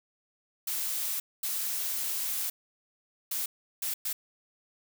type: noise bursts at uneven times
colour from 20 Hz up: blue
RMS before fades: -32 dBFS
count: 5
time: 0.67-1.2 / 1.43-2.5 / 3.31-3.46 / 3.82-3.94 / 4.05-4.13 s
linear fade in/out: 5 ms
effects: none